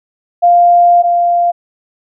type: tone pair in turn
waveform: sine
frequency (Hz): 698.5 / 695.8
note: F5 / F5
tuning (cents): 0 / -7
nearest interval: unison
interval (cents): 7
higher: first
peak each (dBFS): -4 / -8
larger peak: first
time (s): 0.42-1.03 / 1.03-1.52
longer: first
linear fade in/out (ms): 20
effects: none